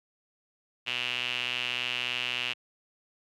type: tone with band-pass filter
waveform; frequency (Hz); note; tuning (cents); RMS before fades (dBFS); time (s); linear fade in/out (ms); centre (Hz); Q
sawtooth; 123.47; B2; 0; -32; 0.86-2.54; 20; 2800; 6.7
effects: none